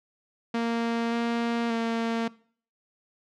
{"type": "tone with pitch steps", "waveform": "sawtooth", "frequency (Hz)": [231.9, 233.9, 229.1], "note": ["A#3", "A#3", "A#3"], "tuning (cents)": [-9, 6, -30], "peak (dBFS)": -21, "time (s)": [0.54, 2.28], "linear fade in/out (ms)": 5, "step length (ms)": 580, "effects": ["noise-tail reverb RT60 0.5 s tail -21 dB re dry", "low-pass 4000 Hz 12 dB/octave"]}